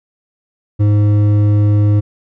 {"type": "tone with hard clipping", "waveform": "sine", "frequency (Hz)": 103.83, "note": "G#2", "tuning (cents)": 0, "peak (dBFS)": -10, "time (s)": [0.79, 2.01], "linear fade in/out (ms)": 20, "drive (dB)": 8, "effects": []}